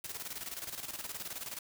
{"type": "noise with tremolo", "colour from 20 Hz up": "white", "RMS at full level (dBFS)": -40, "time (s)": [0.04, 1.59], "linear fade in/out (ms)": 5, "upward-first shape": "square", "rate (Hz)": 19, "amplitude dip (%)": 65, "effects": []}